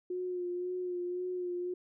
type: tone with vibrato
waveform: sine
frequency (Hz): 359.1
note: F4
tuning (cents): +48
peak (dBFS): -33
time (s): 0.1-1.74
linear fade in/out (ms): 5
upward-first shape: sine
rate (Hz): 1.9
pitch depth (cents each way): 27
effects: none